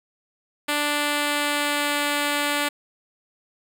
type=tone with pitch glide; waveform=5% pulse; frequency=293.7 to 290.8 Hz; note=D4 to D4; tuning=0 to -17 cents; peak=-10 dBFS; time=0.68-2.69 s; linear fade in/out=10 ms; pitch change=-17 cents; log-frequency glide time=0.79-2.02 s; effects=none